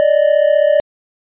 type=tone pair together; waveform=triangle; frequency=578.6 / 614 Hz; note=D5 / D#5; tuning=-26 / -23 cents; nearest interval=minor second; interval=103 cents; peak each=-10 dBFS; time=0-0.8 s; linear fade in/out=0 ms; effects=resampled to 8000 Hz

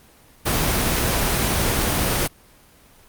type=noise; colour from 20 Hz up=pink; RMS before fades=-20 dBFS; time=0.45-2.28 s; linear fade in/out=20 ms; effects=pink hiss -51 dBFS RMS until 3.08 s + Opus 24 kbps

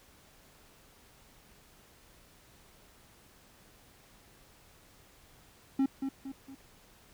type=tone with echo; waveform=triangle; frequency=270 Hz; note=C#4; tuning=45 cents flat; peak=-22 dBFS; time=5.79-5.86 s; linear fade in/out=5 ms; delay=230 ms; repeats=3; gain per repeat=-7 dB; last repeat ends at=6.55 s; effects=pink hiss -60 dBFS RMS until 7.13 s

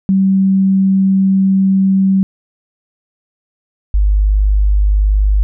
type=tone pair in turn; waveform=sine; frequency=192.3 / 50.63 Hz; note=G3 / G#1; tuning=-33 / -43 cents; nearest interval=octave + major seventh; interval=2310 cents; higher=first; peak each=-8 dBFS; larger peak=neither; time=0.09-2.23 / 3.94-5.43 s; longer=first; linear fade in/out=0 ms; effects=none

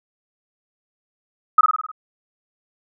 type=tone with echo; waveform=sine; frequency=1266 Hz; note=D#6; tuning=30 cents sharp; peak=-7 dBFS; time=1.58-1.61 s; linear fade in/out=5 ms; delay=51 ms; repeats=6; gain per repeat=-4 dB; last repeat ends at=1.916 s; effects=none

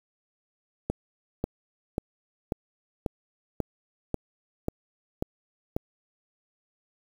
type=click train; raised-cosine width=2 ms; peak=-13 dBFS; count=10; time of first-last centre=0.9-5.765 s; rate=1.85 Hz; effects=7-bit

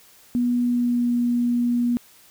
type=tone with pitch glide; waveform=sine; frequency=243.3 to 240.8 Hz; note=B3 to B3; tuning=-26 to -44 cents; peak=-18 dBFS; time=0.35-1.97 s; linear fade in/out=0 ms; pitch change=-18 cents; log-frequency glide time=0.62-1.12 s; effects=white hiss -52 dBFS RMS until 2.3 s

